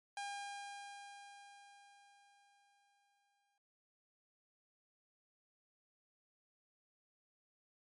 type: tone with exponential decay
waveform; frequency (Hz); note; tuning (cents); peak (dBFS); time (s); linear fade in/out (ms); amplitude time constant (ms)
sawtooth; 806; G5; +48; -37; 0.17-3.58; 2; 740
effects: MP3 48 kbps